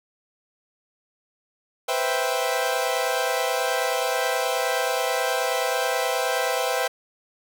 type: chord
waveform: sawtooth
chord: C major seventh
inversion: third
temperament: equal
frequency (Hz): 493.9 / 523.3 / 659.3 / 784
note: B4 / C5 / E5 / G5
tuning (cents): 0 / 0 / 0 / 0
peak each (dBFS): -24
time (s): 1.88-6.88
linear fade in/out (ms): 10
effects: none